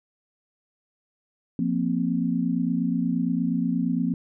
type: chord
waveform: sine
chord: F suspended fourth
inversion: none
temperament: equal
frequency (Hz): 174.61 / 233.1 / 261.6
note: F3 / Bb3 / C4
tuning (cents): 0 / 0 / 0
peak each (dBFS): -26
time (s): 1.59-4.14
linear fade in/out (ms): 2
effects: none